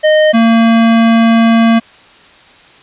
square tone pair in turn, 617 / 228.2 Hz, D#5 / A#3, -15 / -37 cents, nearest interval octave + perfect fourth, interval 1722 cents, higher first, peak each -6 dBFS, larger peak neither, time 0.03-0.33 / 0.33-1.8 s, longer second, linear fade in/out 20 ms, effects white hiss -41 dBFS RMS until 2.82 s + resampled to 8000 Hz

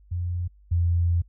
sine tone pair in turn, 87.9 / 85.94 Hz, F2 / F2, +12 / -27 cents, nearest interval unison, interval 39 cents, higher first, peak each -25 / -19 dBFS, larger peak second, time 0.11-0.48 / 0.71-1.22 s, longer second, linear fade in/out 10 ms, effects noise-tail reverb RT60 0.1 s tail -26 dB re dry + added 50 Hz sine -51 dBFS peak until 1.28 s

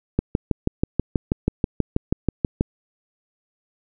click train, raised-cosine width 3 ms, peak -5 dBFS, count 16, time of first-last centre 0.19-2.609 s, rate 6.2 Hz, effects none

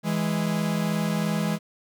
45% pulse tone pair together, 164.81 / 207.6 Hz, E3 / G#3, 0 / 0 cents, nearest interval major third, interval 400 cents, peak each -26 dBFS, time 0.03-1.59 s, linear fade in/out 50 ms, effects none

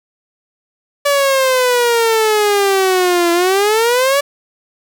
sawtooth exponential two-way sweep, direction down then up, 576 to 339.5 to 576 Hz, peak -7 dBFS, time 1.05-4.21 s, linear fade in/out 10 ms, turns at 3.32 s, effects none

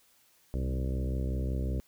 harmonic tone with a mistuned harmonic, 65.41 Hz, C2, in tune, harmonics 1 / 2 / 3 / 4 / 5 / 6 / 7 / 8 / 9, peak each -30 / -36 / -40 / -42 / -44 / -46 / -47 / -48 / -49 dBFS, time 0.54-1.8 s, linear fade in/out 0 ms, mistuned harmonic 2, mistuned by -40 cents, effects white hiss -65 dBFS RMS until 1.87 s

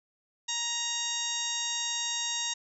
harmonic tone, 939 Hz, A#5, 12 cents sharp, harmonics 1 / 2 / 3 / 4 / 5 / 6 / 7 / 8, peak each -42 / -41 / -39 / -34 / -45 / -38 / -35 / -40 dBFS, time 0.48-2.54 s, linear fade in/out 10 ms, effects none

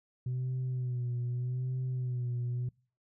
sine tone with vibrato, 125.1 Hz, B2, 23 cents sharp, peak -29 dBFS, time 0.26-2.69 s, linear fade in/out 5 ms, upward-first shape sine, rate 0.82 Hz, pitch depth 50 cents each way, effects noise-tail reverb RT60 0.4 s tail -26 dB re dry + tanh soft clip ceiling -29 dBFS

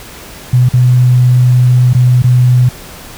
sine tone with dropouts, 124.8 Hz, B2, 19 cents sharp, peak -4 dBFS, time 0.53-2.69 s, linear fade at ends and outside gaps 5 ms, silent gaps 0.689-0.736 / 1.933-1.948 / 2.222-2.241 s, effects pink hiss -31 dBFS RMS until 3.17 s

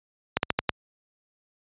slowing click train, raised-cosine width 0.3 ms, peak -5 dBFS, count 5, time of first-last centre 0.37-0.693 s, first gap 61 ms, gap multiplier 1.19, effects high-pass 60 Hz 12 dB/octave + resampled to 8000 Hz

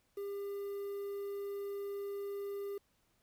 triangle tone with quantisation, 401.1 Hz, G4, 40 cents sharp, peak -36 dBFS, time 0.17-2.78 s, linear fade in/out 5 ms, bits 10, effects pink hiss -75 dBFS RMS until 3.22 s

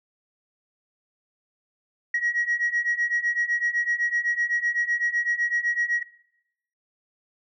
sine beating tone pair, 1899 / 1906.9 Hz, A#6 / A#6, +32 / +39 cents, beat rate 7.9 Hz, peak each -26 / -23 dBFS, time 2.14-6.03 s, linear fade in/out 5 ms, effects noise-tail reverb RT60 0.8 s tail -19 dB re dry + tanh soft clip ceiling -17 dBFS

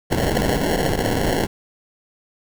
white noise with sample-and-hold, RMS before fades -20 dBFS, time 0.1-1.47 s, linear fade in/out 20 ms, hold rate 1225 Hz, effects none

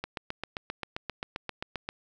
click train, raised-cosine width 0.3 ms, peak -17 dBFS, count 15, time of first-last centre 0.04-1.889 s, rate 7.57 Hz, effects none

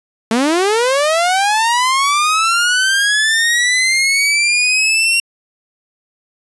sawtooth linear sweep, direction up, 215.7 to 2759 Hz, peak -8 dBFS, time 0.31-5.2 s, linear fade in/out 2 ms, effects resampled to 24000 Hz

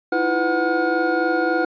triangle tone cluster, 318.8 / 342.4 / 501 / 739 / 1428 Hz, D#4 / F4 / B4 / F#5 / F6, +42 / -34 / +25 / -2 / +38 cents, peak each -22 dBFS, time 0.12-1.65 s, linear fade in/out 5 ms, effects resampled to 11025 Hz

